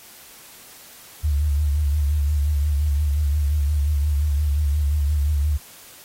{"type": "tone with vibrato", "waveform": "sine", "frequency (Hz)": 73.42, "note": "D2", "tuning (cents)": 0, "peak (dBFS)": -17, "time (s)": [1.23, 5.58], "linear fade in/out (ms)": 20, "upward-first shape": "sine", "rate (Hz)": 5.7, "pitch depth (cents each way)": 69, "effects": ["white hiss -45 dBFS RMS until 6.04 s", "AAC 48 kbps"]}